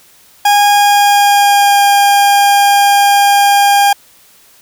40% pulse tone with pitch glide, 819 to 806.3 Hz, G#5 to G5, -24 to +49 cents, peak -5 dBFS, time 0.45-3.93 s, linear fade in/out 5 ms, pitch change -27 cents, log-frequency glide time 0.7-1.82 s, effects white hiss -45 dBFS RMS until 4.61 s

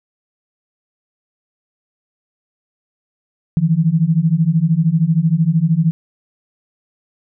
sine beating tone pair, 155.56 / 168.56 Hz, D#3 / E3, 0 / +39 cents, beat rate 13 Hz, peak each -15 / -14 dBFS, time 3.57-5.91 s, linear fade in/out 0 ms, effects none

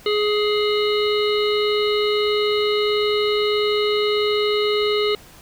harmonic tone, 419.2 Hz, G#4, 16 cents sharp, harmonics 1 / 3 / 5 / 7 / 9 / 10, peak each -18 / -28 / -29 / -28 / -29 / -31 dBFS, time 0.06-5.15 s, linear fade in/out 2 ms, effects pink hiss -46 dBFS RMS until 5.41 s

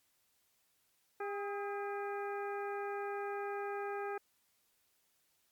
harmonic tone with a mistuned harmonic, 403.4 Hz, G4, 50 cents sharp, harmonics 1 / 2 / 3 / 4 / 5 / 6, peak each -39 / -42 / -46 / -47 / -55 / -54 dBFS, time 1.2-4.18 s, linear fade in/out 5 ms, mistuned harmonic 3, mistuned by +68 cents, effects white hiss -75 dBFS RMS until 5.51 s + MP3 96 kbps

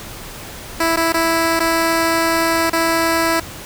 10% pulse tone with dropouts, 329.6 Hz, E4, in tune, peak -6 dBFS, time 0.8-3.4 s, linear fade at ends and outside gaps 5 ms, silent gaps 0.962-0.971 / 1.124-1.141 / 1.595-1.602 / 2.699-2.73 s, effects pink hiss -33 dBFS RMS until 3.65 s

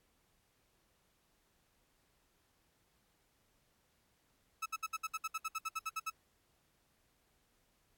30% pulse tone bursts, 1300 Hz, E6, 24 cents flat, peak -33 dBFS, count 15, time 4.62-6.102 s, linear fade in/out 10 ms, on 40 ms, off 63 ms, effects pink hiss -75 dBFS RMS until 7.97 s + AAC 64 kbps

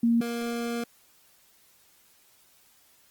sine / 25% pulse tone pair in turn, 233 / 235.3 Hz, A#3 / A#3, -1 / +16 cents, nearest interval unison, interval 17 cents, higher second, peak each -19 / -25 dBFS, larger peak first, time 0.03-0.21 / 0.21-0.84 s, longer second, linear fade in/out 5 ms, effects white hiss -61 dBFS RMS until 3.1 s + Opus 24 kbps

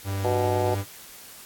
45% pulse tone with pitch glide, 98 to 98.91 Hz, G2 to G2, 0 to +16 cents, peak -26 dBFS, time 0.04-0.85 s, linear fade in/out 50 ms, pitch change +16 cents, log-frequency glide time 0.16-0.62 s
harmonic tone, 123.47 Hz, B2, in tune, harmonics 3 / 4 / 5 / 6 / 7, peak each -27 / -28 / -29 / -30 / -30 dBFS, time 0.24-0.75 s, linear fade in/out 10 ms
effects white hiss -45 dBFS RMS until 1.45 s + AAC 64 kbps

